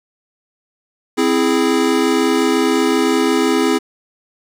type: chord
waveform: square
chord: C augmented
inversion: none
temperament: equal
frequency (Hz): 261.6 / 329.6 / 415.3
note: C4 / E4 / G#4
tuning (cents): 0 / 0 / 0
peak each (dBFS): -18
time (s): 1.17-3.79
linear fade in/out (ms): 20
effects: low-pass 10000 Hz 12 dB/octave + 7-bit